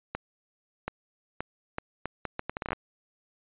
accelerating click train, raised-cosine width 0.5 ms, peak -16 dBFS, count 15, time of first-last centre 0.15-2.731 s, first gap 730 ms, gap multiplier 0.72, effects resampled to 8000 Hz

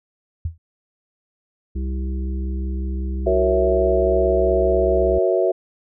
sine tone with exponential decay, 82.41 Hz, E2, in tune, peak -18 dBFS, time 0.45-0.58 s, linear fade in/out 5 ms, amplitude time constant 28 ms
harmonic tone, 65.41 Hz, C2, in tune, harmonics 1 / 3 / 5 / 6, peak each -22 / -32 / -35 / -41 dBFS, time 1.75-5.19 s, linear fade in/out 10 ms
sine chord, F# dominant seventh, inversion none, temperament equal, 370 / 466.2 / 554.4 / 659.3 Hz, F#4 / A#4 / C#5 / E5, 0 / 0 / 0 / 0 cents, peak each -19 / -23 / -23 / -20 dBFS, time 3.26-5.52 s, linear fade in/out 10 ms
effects none

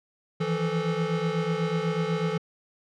square tone cluster, 162.1 / 170.2 / 434.7 Hz, E3 / F3 / A4, -29 / -44 / -21 cents, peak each -30 dBFS, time 0.4-2.38 s, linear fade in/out 10 ms, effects low-pass 4000 Hz 12 dB/octave

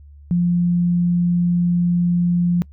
sine tone, 174.61 Hz, F3, in tune, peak -14 dBFS, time 0.31-2.62 s, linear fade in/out 0 ms, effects noise-tail reverb RT60 0.1 s tail -25 dB re dry + added 72 Hz sine -40 dBFS peak until 2.72 s

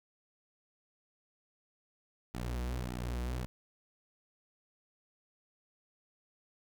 sawtooth tone with flanger, 61.1 Hz, B1, 18 cents flat, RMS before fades -37 dBFS, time 2.34-3.46 s, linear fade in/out 0 ms, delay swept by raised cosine 1.8 to 7.5 ms, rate 1.7 Hz, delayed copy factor -1, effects none

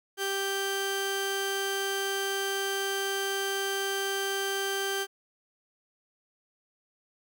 sawtooth tone pair together, 392 / 1568 Hz, G4 / G6, 0 / 0 cents, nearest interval 2 octaves, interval 2400 cents, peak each -27 dBFS, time 0.17-5.07 s, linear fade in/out 50 ms, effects none

